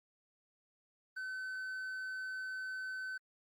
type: tone with hard clipping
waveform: triangle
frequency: 1522 Hz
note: F#6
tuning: 48 cents sharp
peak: -40 dBFS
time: 1.16-3.18 s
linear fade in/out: 10 ms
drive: 6 dB
effects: Opus 32 kbps